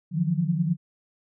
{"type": "tone cluster", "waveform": "sine", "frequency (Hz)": [151.8, 169.8, 179.8], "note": ["D#3", "F3", "F#3"], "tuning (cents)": [-42, -48, -49], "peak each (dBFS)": -26, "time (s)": [0.11, 0.77], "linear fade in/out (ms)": 50, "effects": []}